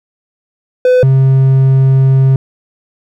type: tone pair in turn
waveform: triangle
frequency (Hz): 504 / 133.49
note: B4 / C3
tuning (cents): +35 / +35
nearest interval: octave + major seventh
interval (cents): 2300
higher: first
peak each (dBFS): -3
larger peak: neither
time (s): 0.85-1.03 / 1.03-2.36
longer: second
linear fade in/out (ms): 2
effects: none